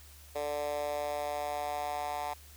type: tone with high-pass filter sweep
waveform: 10% pulse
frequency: 146.83 Hz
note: D3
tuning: in tune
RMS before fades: -35 dBFS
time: 0.35-2.34 s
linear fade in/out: 10 ms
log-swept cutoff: 530 to 810 Hz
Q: 3.8
effects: added 73 Hz sine -53 dBFS peak until 2.56 s + white hiss -56 dBFS RMS until 2.56 s